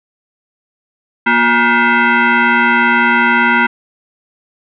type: tone with frequency modulation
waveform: sine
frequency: 236.6 Hz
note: A#3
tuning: 26 cents sharp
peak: -8 dBFS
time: 1.26-3.67 s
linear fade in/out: 10 ms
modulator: 594 Hz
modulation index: 3.4
effects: none